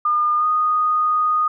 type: tone with pitch glide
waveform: sine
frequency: 1211 to 1237.2 Hz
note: D#6 to D#6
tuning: -47 to -10 cents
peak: -15 dBFS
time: 0.05-1.48 s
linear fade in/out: 5 ms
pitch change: +37 cents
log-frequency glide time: 0.37-0.46 s
effects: none

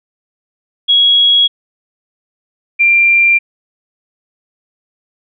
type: tone pair in turn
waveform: sine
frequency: 3322 / 2376 Hz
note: G#7 / D7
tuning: 0 / +20 cents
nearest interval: tritone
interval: 580 cents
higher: first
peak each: -6 dBFS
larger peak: neither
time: 0.88-1.48 / 2.79-3.39 s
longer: neither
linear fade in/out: 20 ms
effects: none

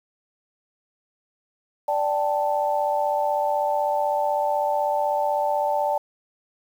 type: chord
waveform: sine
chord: D suspended fourth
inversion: none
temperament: equal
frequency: 587.3 / 784 / 880 Hz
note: D5 / G5 / A5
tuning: 0 / 0 / 0 cents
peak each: -24 / -26 / -24 dBFS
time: 1.88-5.98 s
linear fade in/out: 5 ms
effects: 8-bit

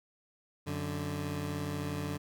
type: tone pair together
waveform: 20% pulse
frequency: 92.31 / 146.7 Hz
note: F#2 / D3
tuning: -4 / -2 cents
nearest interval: minor sixth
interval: 802 cents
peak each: -33 / -31 dBFS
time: 0.66-2.18 s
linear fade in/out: 20 ms
effects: none

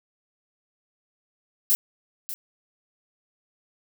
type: noise with echo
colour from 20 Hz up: violet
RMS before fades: -20 dBFS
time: 1.7-1.75 s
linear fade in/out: 0 ms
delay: 590 ms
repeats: 1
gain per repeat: -13 dB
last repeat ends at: 2.34 s
effects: none

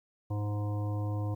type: harmonic tone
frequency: 103.8 Hz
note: G#2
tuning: in tune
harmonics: 1 / 3 / 5 / 7 / 9 / 10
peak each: -30 / -40 / -44 / -47 / -49 / -50 dBFS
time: 0.3-1.35 s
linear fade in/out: 10 ms
effects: 11-bit

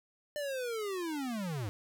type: linear sweep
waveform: square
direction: down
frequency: 599 to 94.4 Hz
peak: -35 dBFS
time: 0.36-1.69 s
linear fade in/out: 0 ms
effects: none

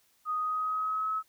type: tone with pitch glide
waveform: sine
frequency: 1244.5 to 1288.4 Hz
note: D#6 to E6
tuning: 0 to -40 cents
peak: -28 dBFS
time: 0.25-1.23 s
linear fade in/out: 50 ms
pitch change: +60 cents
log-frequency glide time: 0.37-1.12 s
effects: white hiss -68 dBFS RMS until 1.28 s

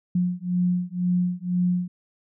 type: beating tone pair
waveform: sine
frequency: 177.9 / 179.9 Hz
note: F3 / F#3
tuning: +32 / -48 cents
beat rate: 2 Hz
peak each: -24 dBFS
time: 0.15-1.88 s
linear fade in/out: 5 ms
effects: none

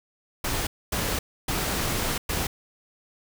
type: noise bursts at uneven times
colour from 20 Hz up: pink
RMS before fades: -27 dBFS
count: 4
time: 0.44-0.67 / 0.92-1.19 / 1.48-2.18 / 2.29-2.47 s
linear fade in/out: 5 ms
effects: none

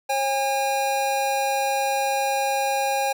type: tone pair together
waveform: square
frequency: 541.9 / 812 Hz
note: C#5 / G#5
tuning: -39 / -39 cents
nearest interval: perfect fifth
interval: 700 cents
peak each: -27 / -23 dBFS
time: 0.09-3.13 s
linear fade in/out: 10 ms
effects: none

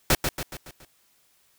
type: noise with echo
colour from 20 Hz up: pink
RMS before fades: -19 dBFS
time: 0.1-0.15 s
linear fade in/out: 2 ms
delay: 140 ms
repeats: 5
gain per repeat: -6 dB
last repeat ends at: 0.85 s
effects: white hiss -64 dBFS RMS until 1.58 s

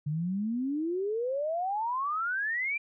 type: exponential sweep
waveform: sine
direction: up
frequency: 143.8 to 2400 Hz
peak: -28 dBFS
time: 0.06-2.78 s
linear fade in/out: 10 ms
effects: none

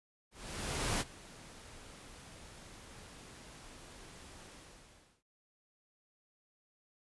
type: noise with ADSR envelope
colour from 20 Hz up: pink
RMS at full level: -33 dBFS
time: 0.31-5.23 s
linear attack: 690 ms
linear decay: 38 ms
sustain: -20 dB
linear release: 740 ms
effects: resampled to 24000 Hz

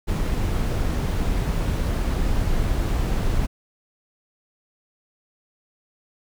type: noise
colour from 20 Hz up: brown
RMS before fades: -22 dBFS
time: 0.07-3.47 s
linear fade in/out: 20 ms
effects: none

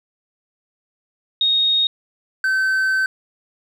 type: tone pair in turn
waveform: sine / triangle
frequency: 3729 / 1538.2 Hz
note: A#7 / G6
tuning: 0 / -33 cents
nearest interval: octave + minor third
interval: 1533 cents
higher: first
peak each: -14 dBFS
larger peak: neither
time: 1.41-1.87 / 2.44-3.06 s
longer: second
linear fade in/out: 2 ms
effects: none

